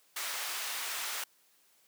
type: high-pass noise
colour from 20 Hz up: pink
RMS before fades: -37 dBFS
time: 0.16-1.24 s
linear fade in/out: 5 ms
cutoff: 1200 Hz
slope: 12 dB/octave
effects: white hiss -67 dBFS RMS until 1.87 s + high-pass 200 Hz 12 dB/octave